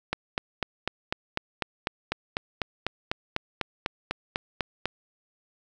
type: click train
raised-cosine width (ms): 0.3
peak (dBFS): -10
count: 20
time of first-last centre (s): 0.13-4.856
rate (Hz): 4.02
effects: none